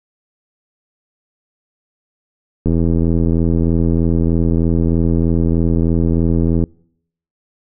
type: click train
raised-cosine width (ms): 3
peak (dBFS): -4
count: 332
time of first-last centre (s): 2.66-6.638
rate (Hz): 83.2
effects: noise-tail reverb RT60 0.7 s tail -26 dB re dry